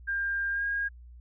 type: tone with pitch glide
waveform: sine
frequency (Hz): 1600 to 1628.9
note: G6 to G#6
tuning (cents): +35 to -34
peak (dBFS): -27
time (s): 0.07-0.89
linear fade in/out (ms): 20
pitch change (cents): +31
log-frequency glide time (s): 0.51-0.64
effects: added 60 Hz sine -46 dBFS peak until 1.2 s